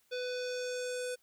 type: tone with low-pass filter sweep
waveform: square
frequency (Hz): 498.4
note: B4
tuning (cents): +16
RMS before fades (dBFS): -37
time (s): 0.11-1.16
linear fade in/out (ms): 20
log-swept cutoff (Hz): 4100 to 9500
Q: 2.4
effects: white hiss -71 dBFS RMS until 1.22 s